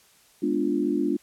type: chord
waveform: sine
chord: G# diminished seventh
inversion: none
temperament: equal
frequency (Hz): 207.7 / 246.9 / 293.7 / 349.2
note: G#3 / B3 / D4 / F4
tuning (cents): 0 / 0 / 0 / 0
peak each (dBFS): -30 / -29 / -25 / -27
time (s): 0.42-1.17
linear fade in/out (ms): 10
effects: white hiss -58 dBFS RMS until 1.22 s + low-pass 12000 Hz 12 dB/octave